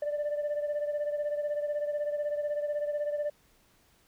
sine beating tone pair, 587.3 / 603.3 Hz, D5 / D5, 0 / +46 cents, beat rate 16 Hz, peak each -28 / -34 dBFS, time 0.02-3.3 s, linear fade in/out 5 ms, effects tanh soft clip ceiling -26 dBFS + pink hiss -65 dBFS RMS until 4.07 s

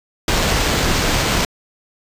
pink noise with sample-and-hold, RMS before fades -17 dBFS, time 0.28-1.45 s, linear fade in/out 2 ms, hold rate 11025 Hz, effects resampled to 32000 Hz

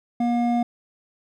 triangle tone pair together, 238.8 / 715.6 Hz, A#3 / F5, +42 / +42 cents, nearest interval octave + perfect fifth, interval 1900 cents, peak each -18 / -22 dBFS, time 0.2-0.63 s, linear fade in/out 5 ms, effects none

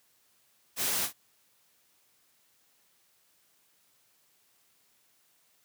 white noise with echo, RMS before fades -30 dBFS, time 0.76-1.09 s, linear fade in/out 50 ms, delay 42 ms, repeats 1, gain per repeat -11 dB, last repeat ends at 1.132 s, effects white hiss -68 dBFS RMS until 5.64 s + high-pass 80 Hz 12 dB/octave

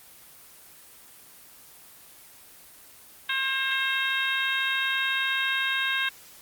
harmonic tone, 534 Hz, C5, 35 cents sharp, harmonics 2 / 3 / 4 / 5 / 6 / 7, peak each -35 / -27 / -33 / -31 / -34 / -31 dBFS, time 3.29-6.09 s, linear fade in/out 5 ms, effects white hiss -50 dBFS RMS until 6.41 s + Opus 24 kbps

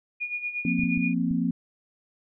sine tone with tremolo, 2442 Hz, D#7, 33 cents flat, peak -26 dBFS, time 0.2-1.14 s, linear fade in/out 20 ms, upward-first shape sine, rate 8.5 Hz, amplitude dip 70%
sine chord, F suspended fourth, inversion none, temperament equal, 174.61 / 233.1 / 261.6 Hz, F3 / Bb3 / C4, 0 / 0 / 0 cents, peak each -27 dBFS, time 0.65-1.51 s, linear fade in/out 2 ms
clicks, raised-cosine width 5 ms, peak -25 dBFS, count 4, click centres 0.794 / 0.836 / 0.976 / 1.311 s
effects none

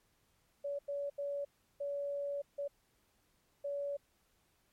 sine tone bursts at uneven times, 568 Hz, C#5, 42 cents sharp, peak -35 dBFS, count 6, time 0.64-0.79 / 0.88-1.1 / 1.18-1.45 / 1.8-2.42 / 2.58-2.68 / 3.64-3.97 s, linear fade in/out 10 ms, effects pink hiss -74 dBFS RMS until 4.72 s + MP3 64 kbps

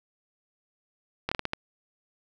slowing click train, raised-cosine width 0.3 ms, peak -12 dBFS, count 6, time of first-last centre 1.29-1.534 s, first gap 25 ms, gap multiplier 1.34, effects none

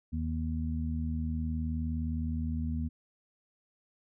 harmonic tone, 79.5 Hz, D#2, 38 cents sharp, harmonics 1 / 2 / 3, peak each -32 / -39 / -35 dBFS, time 0.12-2.89 s, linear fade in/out 20 ms, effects none

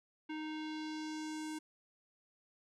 square tone with low-pass filter sweep, 310 Hz, D#4, 6 cents flat, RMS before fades -42 dBFS, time 0.29-1.59 s, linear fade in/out 10 ms, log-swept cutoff 2600 to 9400 Hz, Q 1.8, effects none

